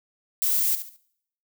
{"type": "noise with echo", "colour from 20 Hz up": "violet", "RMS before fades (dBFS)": -23, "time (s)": [0.42, 0.75], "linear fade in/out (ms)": 0, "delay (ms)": 71, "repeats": 3, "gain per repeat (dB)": -10, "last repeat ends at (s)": 0.963, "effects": ["noise-tail reverb RT60 0.7 s tail -23 dB re dry"]}